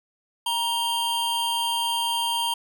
square tone pair together, 940 / 3162 Hz, A#5 / G7, +14 / +14 cents, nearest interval octave + major sixth, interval 2100 cents, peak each -26 / -27 dBFS, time 0.46-2.54 s, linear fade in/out 5 ms, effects none

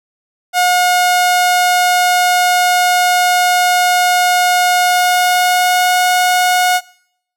sawtooth tone with pitch glide, 720 to 725.8 Hz, F#5 to F#5, -47 to -34 cents, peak -6 dBFS, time 0.53-6.81 s, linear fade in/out 50 ms, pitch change +13 cents, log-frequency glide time 4.81-5.94 s, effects noise-tail reverb RT60 0.7 s tail -23 dB re dry

